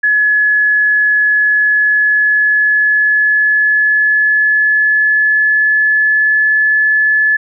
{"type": "tone with pitch glide", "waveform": "sine", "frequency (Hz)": [1701, 1722.8], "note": ["G#6", "A6"], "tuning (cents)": [41, -37], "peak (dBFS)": -8, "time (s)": [0.03, 7.37], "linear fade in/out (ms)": 10, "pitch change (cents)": 22, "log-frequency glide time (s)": [1.25, 6.63], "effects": []}